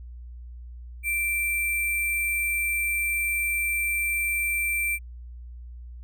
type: tone with sample-and-hold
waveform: sine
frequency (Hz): 2349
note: D7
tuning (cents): 0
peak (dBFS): -23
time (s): 1.03-4.99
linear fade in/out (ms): 50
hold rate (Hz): 11025
effects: added 60 Hz sine -38 dBFS peak until 6.03 s